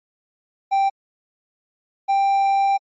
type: tone pair in turn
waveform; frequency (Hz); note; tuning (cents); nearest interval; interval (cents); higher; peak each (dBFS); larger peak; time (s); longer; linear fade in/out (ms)
triangle; 784 / 787.8; G5 / G5; 0 / +8; unison; 8; second; -13; neither; 0.71-0.9 / 2.08-2.78; second; 20
effects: MP3 32 kbps